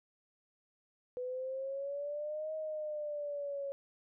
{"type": "exponential two-way sweep", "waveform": "sine", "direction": "up then down", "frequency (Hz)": [495.3, 630, 553], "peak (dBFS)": -36, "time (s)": [1.17, 3.72], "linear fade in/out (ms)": 0, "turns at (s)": 2.54, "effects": []}